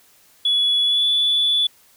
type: tone with pitch glide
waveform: sine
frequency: 3398 to 3453 Hz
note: G#7 to A7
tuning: +39 to -33 cents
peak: -14 dBFS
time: 0.45-1.67 s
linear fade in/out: 5 ms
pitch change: +28 cents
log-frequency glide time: 0.83-1.07 s
effects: tanh soft clip ceiling -11 dBFS + white hiss -54 dBFS RMS until 1.96 s